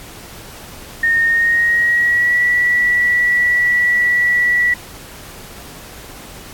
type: tone with pitch glide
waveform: sine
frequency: 1840 to 1947.2 Hz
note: A#6 to B6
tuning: -23 to -25 cents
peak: -11 dBFS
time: 1.03-4.74 s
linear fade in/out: 5 ms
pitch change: +98 cents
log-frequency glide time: 1.25-2.41 s
effects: pink hiss -36 dBFS RMS until 6.53 s + AAC 64 kbps